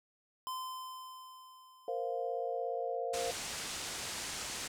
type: tone with exponential decay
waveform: square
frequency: 1030 Hz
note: C6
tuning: 28 cents flat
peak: -37 dBFS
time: 0.47-2.96 s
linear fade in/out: 0 ms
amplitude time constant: 540 ms
type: chord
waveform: sine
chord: Bb suspended second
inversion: none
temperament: equal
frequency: 466.2 / 523.3 / 698.5 Hz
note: Bb4 / C5 / F5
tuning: 0 / 0 / 0 cents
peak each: -38 dBFS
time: 1.88-3.31 s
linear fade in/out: 2 ms
type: low-pass noise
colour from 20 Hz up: white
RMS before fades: -41 dBFS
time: 3.13-4.68 s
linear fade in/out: 10 ms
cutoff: 8600 Hz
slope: 24 dB/octave
effects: none